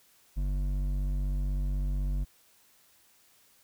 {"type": "tone with hard clipping", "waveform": "sine", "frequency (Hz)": 48, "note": "G1", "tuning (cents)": -36, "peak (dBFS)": -29, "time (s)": [0.36, 2.25], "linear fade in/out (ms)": 20, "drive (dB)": 9, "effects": ["white hiss -63 dBFS RMS until 3.63 s"]}